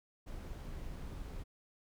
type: noise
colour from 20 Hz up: brown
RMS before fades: -44 dBFS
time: 0.26-1.44 s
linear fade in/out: 20 ms
effects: none